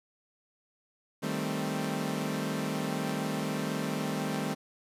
sawtooth chord, A half-diminished seventh, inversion second, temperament equal, 155.56 / 196 / 220 / 261.6 Hz, Eb3 / G3 / A3 / C4, 0 / 0 / 0 / 0 cents, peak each -32 dBFS, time 1.22-4.55 s, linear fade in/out 20 ms, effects resampled to 32000 Hz + 10-bit

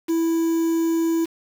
triangle tone with quantisation, 329.6 Hz, E4, in tune, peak -16 dBFS, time 0.08-1.26 s, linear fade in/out 20 ms, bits 6, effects none

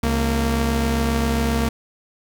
sawtooth tone pair together, 67.6 / 230.2 Hz, C#2 / A#3, -43 / -22 cents, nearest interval octave + major sixth, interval 2121 cents, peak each -17 dBFS, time 0.03-1.69 s, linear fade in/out 5 ms, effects none

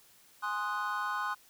triangle chord, Ab dominant seventh, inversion none, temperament equal, 830.6 / 1046.5 / 1244.5 / 1480 Hz, Ab5 / C6 / Eb6 / Gb6, 0 / 0 / 0 / 0 cents, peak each -38 / -34 / -35 / -35 dBFS, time 0.42-1.35 s, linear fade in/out 20 ms, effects white hiss -61 dBFS RMS until 1.49 s

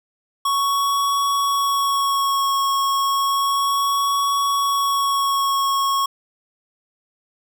square tone with vibrato, 1108.7 Hz, C#6, in tune, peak -18 dBFS, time 0.45-6.06 s, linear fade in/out 5 ms, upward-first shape sine, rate 0.32 Hz, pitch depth 17 cents each way, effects none

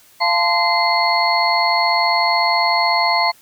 sine tone cluster, 691 / 875 / 1029 / 2073 / 4341 Hz, F5 / A5 / C6 / C7 / C#8, -19 / -10 / -29 / -17 / -37 cents, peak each -20 dBFS, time 0.2-3.32 s, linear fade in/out 20 ms, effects white hiss -50 dBFS RMS until 3.41 s

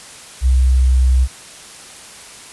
sine tone with sample-and-hold, 64.2 Hz, C2, 32 cents flat, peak -9 dBFS, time 0.41-1.28 s, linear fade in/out 50 ms, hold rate 8820 Hz, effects white hiss -37 dBFS RMS until 2.52 s + resampled to 24000 Hz

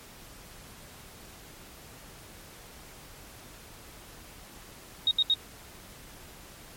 sine tone bursts, 3746 Hz, A#7, 8 cents sharp, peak -20 dBFS, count 3, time 5.07-5.339 s, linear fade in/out 2 ms, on 41 ms, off 73 ms, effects pink hiss -49 dBFS RMS until 6.76 s + MP3 64 kbps

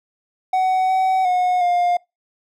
triangle tone with pitch steps, 749 / 755 / 726 / 707 Hz, F#5 / F#5 / F#5 / F5, +21 / +35 / -33 / +21 cents, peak -13 dBFS, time 0.53-1.97 s, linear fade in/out 5 ms, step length 360 ms, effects noise-tail reverb RT60 0.2 s tail -24 dB re dry

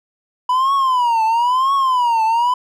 triangle tone with vibrato, 988 Hz, B5, in tune, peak -11 dBFS, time 0.49-2.54 s, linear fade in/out 5 ms, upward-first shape triangle, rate 1 Hz, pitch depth 210 cents each way, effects none

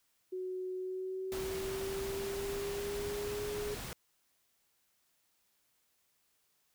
sine tone with pitch glide, 370 to 415.3 Hz, F#4 to G#4, 0 to 0 cents, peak -36 dBFS, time 0.32-3.75 s, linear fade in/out 10 ms, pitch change +200 cents, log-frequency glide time 0.75-3.46 s
pink noise, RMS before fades -43 dBFS, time 1.32-3.93 s, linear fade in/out 0 ms
effects white hiss -75 dBFS RMS until 6.74 s

